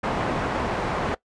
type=low-pass noise; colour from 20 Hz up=white; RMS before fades=-26 dBFS; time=0.03-1.15 s; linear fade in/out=10 ms; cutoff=1000 Hz; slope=12 dB/octave; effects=noise-tail reverb RT60 0.1 s tail -19 dB re dry + resampled to 22050 Hz